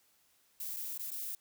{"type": "noise with dropouts", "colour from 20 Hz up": "violet", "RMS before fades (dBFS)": -40, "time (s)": [0.6, 1.35], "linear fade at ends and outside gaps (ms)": 2, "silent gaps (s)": [[0.763, 0.767], [0.977, 0.994], [1.105, 1.115]], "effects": ["white hiss -70 dBFS RMS until 1.4 s"]}